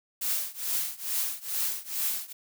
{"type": "noise with tremolo", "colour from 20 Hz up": "blue", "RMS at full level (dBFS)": -27, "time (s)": [0.21, 2.33], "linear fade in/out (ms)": 10, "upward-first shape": "triangle", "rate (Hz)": 2.3, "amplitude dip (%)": 95, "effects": []}